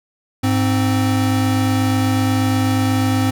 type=tone pair together; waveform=square; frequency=103.28 / 261.6 Hz; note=G#2 / C4; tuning=-9 / 0 cents; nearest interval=octave + major third; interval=1609 cents; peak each=-18 dBFS; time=0.43-3.31 s; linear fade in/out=10 ms; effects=none